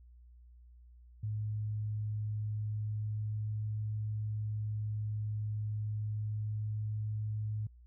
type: tone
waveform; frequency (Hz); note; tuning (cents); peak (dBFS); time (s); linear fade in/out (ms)
sine; 106.7; G#2; +47; -33; 1.23-7.67; 5
effects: added 60 Hz sine -54 dBFS peak until 7.86 s